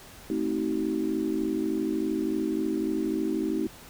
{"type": "chord", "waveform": "sine", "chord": "A diminished seventh", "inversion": "none", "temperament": "just", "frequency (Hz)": [220, 264, 316.8, 380.2], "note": ["A3", "C4", "Eb4", "Gb4"], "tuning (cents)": [0, 16, 31, 47], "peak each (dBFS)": [-33, -32, -28, -32], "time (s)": [0.3, 3.67], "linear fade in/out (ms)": 2, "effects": ["pink hiss -48 dBFS RMS until 3.89 s"]}